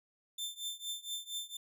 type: tone with tremolo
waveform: sawtooth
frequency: 3558 Hz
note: A7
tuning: 19 cents sharp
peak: -32 dBFS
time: 0.38-1.57 s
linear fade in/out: 5 ms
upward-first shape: triangle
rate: 4.3 Hz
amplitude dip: 95%
effects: none